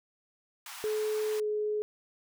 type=high-pass noise; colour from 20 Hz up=pink; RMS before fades=-44 dBFS; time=0.66-1.4 s; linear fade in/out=2 ms; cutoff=800 Hz; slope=48 dB/octave
type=tone with pitch glide; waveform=sine; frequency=428.9 to 422.8 Hz; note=A4 to G#4; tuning=-44 to +31 cents; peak=-28 dBFS; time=0.84-1.82 s; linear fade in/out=0 ms; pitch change=-25 cents; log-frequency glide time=1.34-1.47 s
effects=none